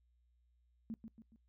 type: tone with echo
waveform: sine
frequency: 224.1 Hz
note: A3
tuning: 32 cents sharp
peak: -39 dBFS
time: 0.9-0.94 s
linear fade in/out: 0 ms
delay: 140 ms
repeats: 3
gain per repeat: -7 dB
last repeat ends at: 1.36 s
effects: noise-tail reverb RT60 0.1 s tail -21 dB re dry + added 60 Hz sine -70 dBFS peak until 1.48 s